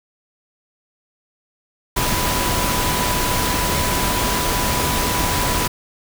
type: tone in noise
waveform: sine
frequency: 988 Hz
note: B5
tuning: in tune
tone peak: -25 dBFS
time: 1.96-5.68 s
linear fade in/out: 10 ms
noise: pink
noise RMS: -20 dBFS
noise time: 1.96-5.68 s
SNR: -8 dB
effects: none